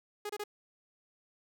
sawtooth tone bursts, 415.3 Hz, G#4, in tune, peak -32 dBFS, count 3, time 0.25-0.439 s, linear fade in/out 5 ms, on 45 ms, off 27 ms, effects none

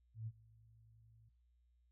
sine tone with ADSR envelope, 111.3 Hz, A2, 20 cents sharp, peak -40 dBFS, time 0.14-1.29 s, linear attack 130 ms, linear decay 45 ms, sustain -24 dB, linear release 4 ms, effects noise-tail reverb RT60 0.4 s tail -20 dB re dry + added 60 Hz sine -70 dBFS peak until 1.91 s

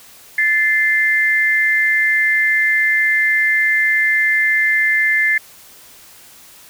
sine tone pair together, 1749.5 / 2086 Hz, A6 / C7, -10 / -6 cents, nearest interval minor third, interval 304 cents, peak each -15 dBFS, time 0.38-5.38 s, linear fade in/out 5 ms, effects white hiss -43 dBFS RMS until 6.69 s

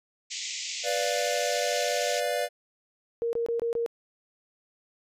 white band-pass noise, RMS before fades -35 dBFS, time 0.3-2.21 s, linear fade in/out 20 ms, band 2000 to 7500 Hz, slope 96 dB/octave
square chord, B diminished, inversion none, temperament equal, 493.9 / 587.3 / 698.5 Hz, B4 / D5 / F5, 0 / 0 / 0 cents, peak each -32 / -30 / -32 dBFS, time 0.83-2.49 s, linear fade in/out 50 ms
sine tone bursts, 466.2 Hz, A#4, in tune, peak -25 dBFS, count 5, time 3.22-3.862 s, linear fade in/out 0 ms, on 110 ms, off 23 ms
effects resampled to 32000 Hz

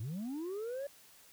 sine linear sweep, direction up, 98 to 575 Hz, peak -34 dBFS, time 0-0.87 s, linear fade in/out 5 ms, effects tanh soft clip ceiling -36 dBFS + white hiss -60 dBFS RMS until 1.32 s

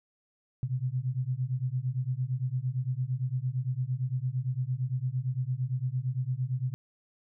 sine beating tone pair, 123.47 / 132.27 Hz, B2 / C3, 0 / +19 cents, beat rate 8.8 Hz, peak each -31 dBFS, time 0.63-6.74 s, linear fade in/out 0 ms, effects none

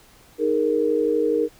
sine chord, D# suspended fourth, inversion none, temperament equal with one note detuned, 311.1 / 414.1 / 466.2 Hz, D#4 / G#4 / A#4, 0 / -5 / 0 cents, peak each -24 / -24 / -20 dBFS, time 0.38-1.49 s, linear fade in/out 50 ms, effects pink hiss -52 dBFS RMS until 1.59 s

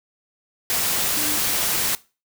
sine tone in noise, 300.1 Hz, D4, 38 cents sharp, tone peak -31 dBFS, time 1.17-1.38 s, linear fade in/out 0 ms, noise white, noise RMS -22 dBFS, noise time 0.7-1.95 s, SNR -12 dB, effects noise-tail reverb RT60 0.3 s tail -20 dB re dry

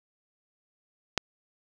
click, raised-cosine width 0.2 ms, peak -6 dBFS, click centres 1.177 s, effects none

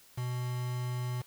triangle tone with quantisation, 123.9 Hz, B2, 6 cents sharp, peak -30 dBFS, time 0.17-1.22 s, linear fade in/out 10 ms, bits 7, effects white hiss -59 dBFS RMS until 1.26 s

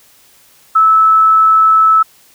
sine tone, 1306 Hz, E6, 17 cents flat, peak -5 dBFS, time 0.75-2.03 s, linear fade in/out 10 ms, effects white hiss -47 dBFS RMS until 2.34 s

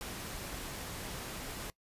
pink noise, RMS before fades -42 dBFS, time 0.01-1.7 s, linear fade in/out 0 ms, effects noise-tail reverb RT60 0.1 s tail -22 dB re dry + resampled to 32000 Hz

